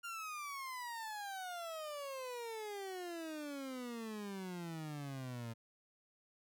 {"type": "exponential sweep", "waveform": "30% pulse", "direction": "down", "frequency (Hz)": [1410, 112.8], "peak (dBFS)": -40, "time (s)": [0.03, 5.54], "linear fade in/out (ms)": 20, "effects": []}